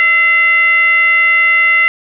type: tone with frequency modulation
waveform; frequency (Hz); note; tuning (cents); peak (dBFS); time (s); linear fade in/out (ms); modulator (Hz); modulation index
sine; 2045; C7; -40; -7; 0-1.88; 0; 710; 0.56
effects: none